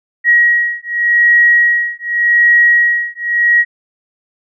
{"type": "beating tone pair", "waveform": "sine", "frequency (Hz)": [1900, 1900.86], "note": ["A#6", "A#6"], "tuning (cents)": [33, 33], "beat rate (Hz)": 0.86, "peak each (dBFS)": -11, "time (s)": [0.24, 3.65], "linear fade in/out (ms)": 50, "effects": []}